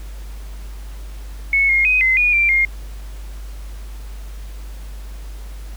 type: tone with pitch steps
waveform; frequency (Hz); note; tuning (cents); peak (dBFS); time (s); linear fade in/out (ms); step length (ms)
sine; 2202 / 2140 / 2508 / 2058 / 2452 / 2359 / 2127; C#7 / C7 / D#7 / C7 / D#7 / D7 / C7; -12 / +38 / +13 / -29 / -26 / +7 / +28; -12; 1.53-2.65; 2; 160
effects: added 50 Hz sine -29 dBFS peak until 5.76 s + pink hiss -45 dBFS RMS until 5.76 s